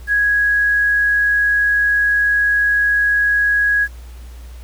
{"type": "tone with quantisation", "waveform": "sine", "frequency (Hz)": 1661, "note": "G#6", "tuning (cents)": 0, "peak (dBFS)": -12, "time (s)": [0.07, 3.88], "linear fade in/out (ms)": 50, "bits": 7, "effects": ["added 60 Hz sine -32 dBFS peak until 4.63 s", "pink hiss -47 dBFS RMS until 4.63 s"]}